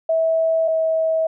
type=tone pair in turn; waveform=sine; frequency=650 / 644 Hz; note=E5 / E5; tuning=-24 / -41 cents; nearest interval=unison; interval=17 cents; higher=first; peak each=-15 / -16 dBFS; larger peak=first; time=0.09-0.68 / 0.68-1.27 s; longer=neither; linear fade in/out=5 ms; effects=none